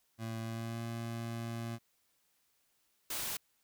25% pulse tone with pitch glide, 113.1 to 115.68 Hz, A2 to A#2, +48 to -13 cents, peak -34 dBFS, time 0.18-1.79 s, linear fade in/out 50 ms, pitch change +39 cents, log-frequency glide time 0.43-0.83 s
white noise, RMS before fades -38 dBFS, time 3.1-3.37 s, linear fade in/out 5 ms
effects white hiss -75 dBFS RMS until 3.63 s

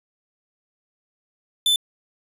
45% pulse tone, 3520 Hz, A7, in tune, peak -16 dBFS, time 1.66-1.76 s, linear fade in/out 2 ms, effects resampled to 32000 Hz

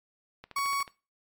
click train, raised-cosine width 0.3 ms, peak -28 dBFS, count 7, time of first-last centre 0.44-0.878 s, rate 13.7 Hz
35% pulse tone, 1118 Hz, C#6, 14 cents sharp, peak -25 dBFS, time 0.56-0.83 s, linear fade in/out 5 ms
effects noise-tail reverb RT60 0.3 s tail -19 dB re dry + MP3 96 kbps

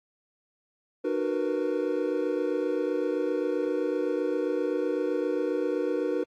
triangle chord, B major seventh, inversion first, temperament equal with one note detuned, 303.3 / 370 / 466.2 / 493.9 Hz, D#4 / F#4 / A#4 / B4, -44 / 0 / 0 / 0 cents, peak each -29 dBFS, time 1.04-6.24 s, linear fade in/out 10 ms, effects AAC 48 kbps

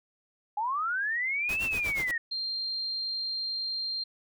sine linear two-way sweep, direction up then down, 810 to 2731 to 1814 Hz, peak -27 dBFS, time 0.57-2.18 s, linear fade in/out 5 ms, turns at 1.63 s
pink noise with tremolo, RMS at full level -37 dBFS, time 1.49-2.11 s, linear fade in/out 0 ms, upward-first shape sine, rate 8.4 Hz, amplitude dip 90%
sine tone, 4183 Hz, C8, 1 cent flat, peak -30 dBFS, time 2.31-4.04 s, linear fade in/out 10 ms
effects none

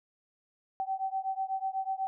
sine beating tone pair, 765 / 773.1 Hz, G5 / G5, -42 / -24 cents, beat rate 8.1 Hz, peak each -33 / -34 dBFS, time 0.8-2.07 s, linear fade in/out 0 ms, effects none

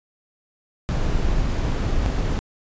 brown noise with dropouts, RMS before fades -21 dBFS, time 0.89-2.39 s, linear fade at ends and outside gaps 0 ms, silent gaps 2.056-2.061 s, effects resampled to 16000 Hz

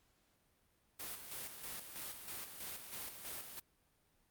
white noise with tremolo, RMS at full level -45 dBFS, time 0.99-3.6 s, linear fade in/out 10 ms, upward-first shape square, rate 3.1 Hz, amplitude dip 50%, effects pink hiss -75 dBFS RMS until 4.3 s + Opus 48 kbps

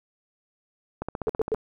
click train, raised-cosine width 1 ms, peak -16 dBFS, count 9, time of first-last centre 1.02-1.546 s, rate 15.2 Hz
sine tone bursts, 440 Hz, A4, in tune, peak -21 dBFS, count 3, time 1.27-1.542 s, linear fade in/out 0 ms, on 24 ms, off 100 ms
effects none

